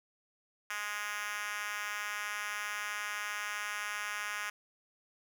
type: tone with high-pass filter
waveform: 5% pulse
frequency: 207.7 Hz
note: G#3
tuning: in tune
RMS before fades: -38 dBFS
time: 0.7-4.5 s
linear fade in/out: 5 ms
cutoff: 1400 Hz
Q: 1.5
effects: none